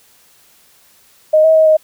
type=tone with pitch steps; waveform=sine; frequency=621 / 639 / 633 / 625 Hz; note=D#5 / D#5 / D#5 / D#5; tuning=-3 / +46 / +30 / +8 cents; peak=-6 dBFS; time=1.33-1.77 s; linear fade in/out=10 ms; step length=110 ms; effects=white hiss -50 dBFS RMS until 1.83 s